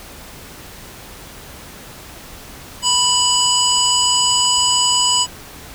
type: harmonic tone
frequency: 987.8 Hz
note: B5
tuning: in tune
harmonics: 1 / 3 / 5 / 7 / 8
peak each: -20 / -17 / -20 / -22 / -19 dBFS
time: 2.82-5.27 s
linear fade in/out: 50 ms
effects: pink hiss -37 dBFS RMS until 5.74 s